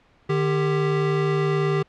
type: tone pair together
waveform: square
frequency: 151.36 / 395.3 Hz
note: D#3 / G4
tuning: -47 / +15 cents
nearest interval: octave + perfect fourth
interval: 1662 cents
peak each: -23 dBFS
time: 0.29-1.83 s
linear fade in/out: 10 ms
effects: pink hiss -58 dBFS RMS until 1.88 s + low-pass 3000 Hz 12 dB/octave